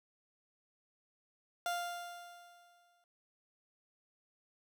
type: tone with exponential decay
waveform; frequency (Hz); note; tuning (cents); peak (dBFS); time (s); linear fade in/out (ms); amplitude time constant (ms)
30% pulse; 698.5; F5; 0; -30; 1.66-3.04; 1; 300
effects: none